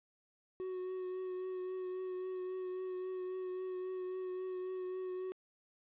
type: tone with vibrato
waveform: triangle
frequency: 370 Hz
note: F#4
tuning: in tune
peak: -36 dBFS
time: 0.6-5.32 s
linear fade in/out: 0 ms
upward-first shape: triangle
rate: 3.7 Hz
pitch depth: 21 cents each way
effects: resampled to 8000 Hz + 12-bit